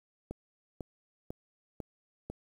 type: click train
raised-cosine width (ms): 2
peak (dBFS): -25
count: 5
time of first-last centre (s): 0.31-2.3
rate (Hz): 2.01
effects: 9-bit